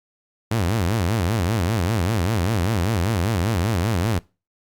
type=tone with vibrato; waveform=sawtooth; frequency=98.8 Hz; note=G2; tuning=14 cents sharp; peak=-15 dBFS; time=0.51-4.19 s; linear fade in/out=5 ms; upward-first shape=sine; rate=5.1 Hz; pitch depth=290 cents each way; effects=noise-tail reverb RT60 0.3 s tail -23 dB re dry + Opus 48 kbps